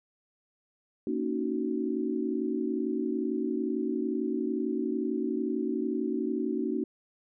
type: chord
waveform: sine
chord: D# minor seventh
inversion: second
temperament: just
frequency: 233.3 / 280 / 311.1 / 373.4 Hz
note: A#3 / C#4 / D#4 / F#4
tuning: +2 / +18 / 0 / +16 cents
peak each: -33 dBFS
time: 1.07-6.84 s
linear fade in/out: 2 ms
effects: none